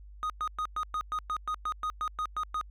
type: tone bursts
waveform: triangle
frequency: 1244.5 Hz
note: D#6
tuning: in tune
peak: -27 dBFS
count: 14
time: 0.23-2.612 s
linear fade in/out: 0 ms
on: 68 ms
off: 110 ms
effects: added 50 Hz sine -46 dBFS peak until 2.7 s